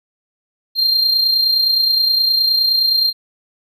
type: tone with amplitude modulation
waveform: triangle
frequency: 4186 Hz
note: C8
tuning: in tune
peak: -9 dBFS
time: 0.75-3.13 s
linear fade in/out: 50 ms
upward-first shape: sine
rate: 29.6 Hz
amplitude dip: 45%
effects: none